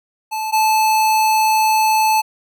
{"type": "tone pair in turn", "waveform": "square", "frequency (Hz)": [871, 871], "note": ["A5", "A5"], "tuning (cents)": [-18, -18], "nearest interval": "unison", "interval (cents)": 0, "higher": "neither", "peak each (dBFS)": [-21, -13], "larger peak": "second", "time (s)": [[0.31, 0.52], [0.52, 2.22]], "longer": "second", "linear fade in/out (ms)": 20, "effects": []}